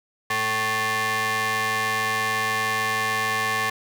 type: ring-modulated tone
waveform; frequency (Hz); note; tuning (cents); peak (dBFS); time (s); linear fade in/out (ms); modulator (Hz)
sawtooth; 329.6; E4; 0; -15; 0.3-3.7; 5; 1430
effects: none